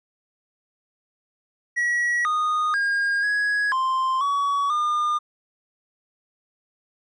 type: tone with pitch steps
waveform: triangle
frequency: 1921 / 1234 / 1621 / 1668 / 1046 / 1130 / 1210 Hz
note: B6 / D#6 / G#6 / G#6 / C6 / C#6 / D#6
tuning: -48 / -15 / -42 / +7 / -1 / +33 / -49 cents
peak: -18 dBFS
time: 1.76-5.19 s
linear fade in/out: 20 ms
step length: 490 ms
effects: resampled to 22050 Hz